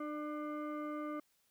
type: tone with frequency modulation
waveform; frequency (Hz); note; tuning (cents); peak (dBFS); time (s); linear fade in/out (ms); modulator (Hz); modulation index
sine; 301.2; D4; +44; -38; 0-1.2; 5; 897; 1
effects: white hiss -75 dBFS RMS until 1.5 s